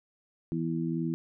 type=harmonic tone; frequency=82.41 Hz; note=E2; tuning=in tune; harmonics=2 / 3 / 4; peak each=-31 / -34 / -33 dBFS; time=0.52-1.14 s; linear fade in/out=0 ms; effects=none